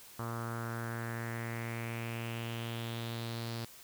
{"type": "tone with low-pass filter sweep", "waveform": "sawtooth", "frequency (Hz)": 115.9, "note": "A#2", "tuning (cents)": -10, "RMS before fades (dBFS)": -39, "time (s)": [0.19, 3.65], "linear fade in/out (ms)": 5, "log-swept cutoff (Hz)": [1200, 4700], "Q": 3.9, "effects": ["white hiss -54 dBFS RMS until 3.83 s"]}